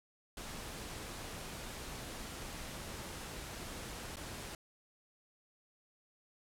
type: noise with dropouts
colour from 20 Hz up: pink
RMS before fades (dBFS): -45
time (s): 0.37-4.55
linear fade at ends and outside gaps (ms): 2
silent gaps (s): 4.159-4.168
effects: low-pass 12000 Hz 12 dB/octave